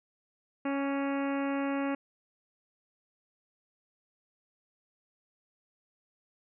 harmonic tone with a mistuned harmonic, 277.2 Hz, C#4, in tune, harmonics 1 / 2 / 3 / 4 / 5 / 6 / 7 / 8 / 9 / 10, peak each -30 / -36 / -40 / -42 / -44 / -46 / -47 / -48 / -49 / -50 dBFS, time 0.65-1.95 s, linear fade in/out 5 ms, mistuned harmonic 4, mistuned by +17 cents, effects none

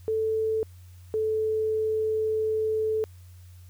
sine tone pair in turn, 440 / 436.2 Hz, A4 / A4, 0 / -15 cents, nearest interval unison, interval 15 cents, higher first, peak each -23 / -23 dBFS, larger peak neither, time 0.08-0.63 / 1.14-3.04 s, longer second, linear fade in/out 0 ms, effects added 90 Hz sine -45 dBFS peak until 3.69 s + white hiss -61 dBFS RMS until 3.69 s

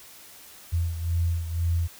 sine beating tone pair, 84.1 / 86.1 Hz, E2 / F2, +35 / -24 cents, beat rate 2 Hz, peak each -24 / -30 dBFS, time 0.72-1.88 s, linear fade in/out 20 ms, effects white hiss -48 dBFS RMS until 1.99 s

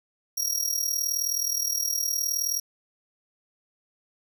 sawtooth tone with amplitude modulation, 5650 Hz, F8, 19 cents sharp, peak -19 dBFS, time 0.37-2.6 s, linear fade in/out 10 ms, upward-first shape sine, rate 39.2 Hz, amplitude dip 75%, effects none

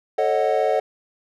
triangle chord, D# half-diminished seventh, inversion second, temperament equal with one note detuned, 440 / 546.7 / 622.3 / 740 Hz, A4 / C#5 / D#5 / F#5, 0 / -24 / 0 / 0 cents, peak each -21 dBFS, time 0.18-0.8 s, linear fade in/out 5 ms, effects none

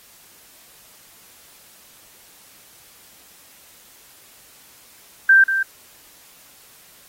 sine tone with echo, 1570 Hz, G6, 2 cents sharp, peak -8 dBFS, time 5.29-5.44 s, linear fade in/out 5 ms, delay 190 ms, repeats 1, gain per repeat -9 dB, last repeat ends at 5.63 s, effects white hiss -49 dBFS RMS until 7.08 s + AAC 48 kbps

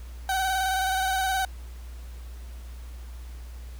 30% pulse tone with vibrato, 760 Hz, F#5, 46 cents sharp, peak -21 dBFS, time 0.29-1.45 s, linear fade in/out 2 ms, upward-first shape square, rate 19 Hz, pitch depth 29 cents each way, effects added 60 Hz sine -37 dBFS peak until 3.79 s + pink hiss -53 dBFS RMS until 3.79 s

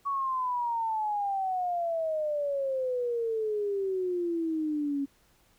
sine exponential sweep, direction down, 1129 to 275.2 Hz, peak -27 dBFS, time 0.05-5.06 s, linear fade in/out 20 ms, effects pink hiss -65 dBFS RMS until 5.58 s

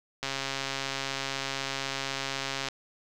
click train, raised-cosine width 0.2 ms, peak -14 dBFS, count 335, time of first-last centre 0.23-2.686 s, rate 136 Hz, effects none

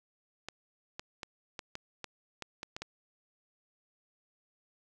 clicks, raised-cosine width 0.2 ms, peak -22 dBFS, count 10, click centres 0.486 / 0.995 / 1.232 / 1.592 / 1.754 / 2.043 / 2.423 / 2.631 / 2.765 / 2.82 s, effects none

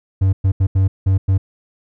triangle tone bursts at uneven times, 95.6 Hz, G2, 43 cents flat, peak -9 dBFS, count 6, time 0.21-0.33 / 0.44-0.52 / 0.6-0.67 / 0.75-0.88 / 1.06-1.18 / 1.28-1.38 s, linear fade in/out 10 ms, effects none

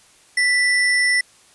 sine tone with sample-and-hold, 1975.5 Hz, B6, in tune, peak -14 dBFS, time 0.37-1.21 s, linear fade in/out 5 ms, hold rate 7350 Hz, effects white hiss -52 dBFS RMS until 1.54 s + resampled to 24000 Hz

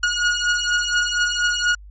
sawtooth beating tone pair, 1442 / 1446.2 Hz, F#6 / F#6, -45 / -40 cents, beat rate 4.2 Hz, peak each -17 dBFS, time 0.03-1.75 s, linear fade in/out 5 ms, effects added 50 Hz sine -38 dBFS peak until 1.9 s + MP3 32 kbps

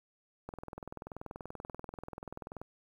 click train, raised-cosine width 1 ms, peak -28 dBFS, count 45, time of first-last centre 0.49-2.616 s, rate 20.7 Hz, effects 10-bit

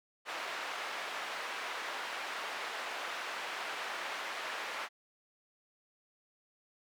white band-pass noise, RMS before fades -40 dBFS, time 0.25-4.89 s, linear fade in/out 50 ms, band 600 to 2100 Hz, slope 12 dB/octave, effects none

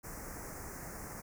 pink band-stop noise, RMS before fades -45 dBFS, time 0.03-1.22 s, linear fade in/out 20 ms, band 2100 to 5500 Hz, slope 48 dB/octave, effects none

